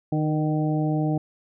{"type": "harmonic tone with a mistuned harmonic", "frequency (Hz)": 153.5, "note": "D#3", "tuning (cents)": -23, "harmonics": [1, 2, 3, 4, 5], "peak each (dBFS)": [-23, -25, -35, -33, -33], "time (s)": [0.12, 1.18], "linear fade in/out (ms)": 5, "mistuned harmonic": 3, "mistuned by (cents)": 33, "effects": []}